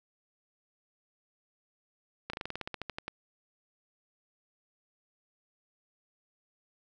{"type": "slowing click train", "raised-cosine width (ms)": 0.3, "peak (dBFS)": -20, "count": 14, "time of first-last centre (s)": [2.3, 3.08], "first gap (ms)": 34, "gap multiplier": 1.09, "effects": []}